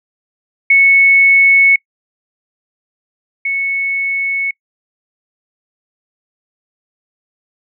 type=tone pair in turn; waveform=sine; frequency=2207 / 2207 Hz; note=C#7 / C#7; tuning=-8 / -8 cents; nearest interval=unison; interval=0 cents; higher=neither; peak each=-5 / -14 dBFS; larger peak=first; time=0.7-1.76 / 3.45-4.51 s; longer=neither; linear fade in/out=5 ms; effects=noise-tail reverb RT60 0.1 s tail -26 dB re dry